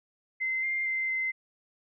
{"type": "tone with pitch steps", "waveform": "sine", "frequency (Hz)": [2066, 2104, 2078, 2066], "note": ["C7", "C7", "C7", "C7"], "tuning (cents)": [-22, 9, -12, -22], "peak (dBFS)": -27, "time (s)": [0.4, 1.32], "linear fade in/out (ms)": 20, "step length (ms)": 230, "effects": []}